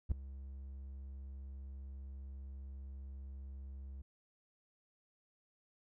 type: tone with ADSR envelope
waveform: triangle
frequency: 67.5 Hz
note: C#2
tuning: 45 cents flat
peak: -24 dBFS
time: 0.09-4.02 s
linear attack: 26 ms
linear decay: 6 ms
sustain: -19 dB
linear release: 7 ms
effects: none